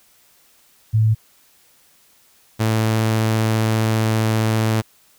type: tone pair in turn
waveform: sine / sawtooth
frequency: 109.8 / 110.63 Hz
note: A2 / A2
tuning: -3 / +10 cents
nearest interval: unison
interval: 13 cents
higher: second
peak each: -12 dBFS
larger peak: neither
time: 0.93-1.15 / 2.59-4.82 s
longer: second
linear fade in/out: 20 ms
effects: white hiss -55 dBFS RMS until 5.18 s